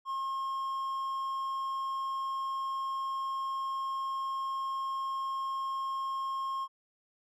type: tone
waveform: triangle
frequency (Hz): 1074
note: C6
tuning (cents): +45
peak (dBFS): -30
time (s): 0.05-6.68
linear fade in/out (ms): 50
effects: none